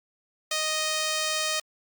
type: tone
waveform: 5% pulse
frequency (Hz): 622.3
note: D#5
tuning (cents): 0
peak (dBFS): -14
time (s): 0.51-1.6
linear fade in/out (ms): 5
effects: Opus 48 kbps